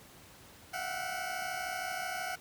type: tone cluster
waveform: 20% pulse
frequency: 661 / 726 / 759 Hz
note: E5 / F#5 / F#5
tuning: +5 / -33 / +44 cents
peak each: -39 / -33 / -35 dBFS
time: 0.73-2.36 s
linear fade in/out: 10 ms
effects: pink hiss -55 dBFS RMS until 2.4 s + high-pass 60 Hz 12 dB/octave